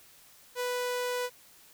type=tone; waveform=sawtooth; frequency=493.9 Hz; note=B4; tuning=in tune; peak=-26 dBFS; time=0.55-1.3 s; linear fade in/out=50 ms; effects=white hiss -57 dBFS RMS until 1.73 s